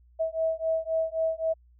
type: beating tone pair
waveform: sine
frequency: 645 / 648.8 Hz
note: E5 / E5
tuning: -38 / -28 cents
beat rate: 3.8 Hz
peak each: -28 dBFS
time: 0.19-1.54 s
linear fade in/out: 20 ms
effects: added 60 Hz sine -55 dBFS peak until 1.79 s